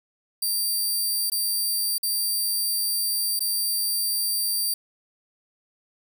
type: tone with dropouts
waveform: 10% pulse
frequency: 4699 Hz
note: D8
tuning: in tune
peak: -16 dBFS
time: 0.42-4.74 s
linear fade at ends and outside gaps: 5 ms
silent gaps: 1.3-1.318 / 1.982-2.03 / 3.393-3.405 s
effects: none